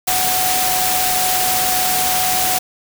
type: tone in noise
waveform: sine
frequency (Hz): 740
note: F#5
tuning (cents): 0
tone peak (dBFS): -20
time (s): 0.07-2.59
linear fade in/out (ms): 10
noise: white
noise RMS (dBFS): -18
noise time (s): 0.07-2.59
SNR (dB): -5
effects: none